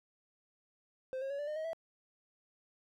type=tone with pitch steps; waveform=triangle; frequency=520 / 540.5 / 561.8 / 584 / 607.1 / 631 / 655.9 Hz; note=C5 / C#5 / C#5 / D5 / D#5 / D#5 / E5; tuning=-11 / -44 / +23 / -10 / -43 / +24 / -9 cents; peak=-34 dBFS; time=1.13-1.732 s; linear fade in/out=0 ms; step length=86 ms; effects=none